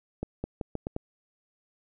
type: accelerating click train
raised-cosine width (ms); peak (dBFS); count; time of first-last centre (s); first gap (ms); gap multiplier
2; -18; 6; 0.23-0.964; 210; 0.82
effects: none